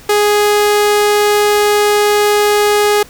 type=tone; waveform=sawtooth; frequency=415.3 Hz; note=G#4; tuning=in tune; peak=-5 dBFS; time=0.09-3.03 s; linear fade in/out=5 ms; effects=pink hiss -39 dBFS RMS until 3.09 s